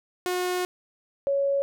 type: tone pair in turn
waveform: sawtooth / sine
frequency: 361.7 / 556.7 Hz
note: F#4 / C#5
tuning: -39 / +7 cents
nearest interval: perfect fifth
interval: 746 cents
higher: second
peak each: -21 dBFS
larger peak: neither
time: 0.26-0.65 / 1.27-1.62 s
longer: first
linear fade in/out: 0 ms
effects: none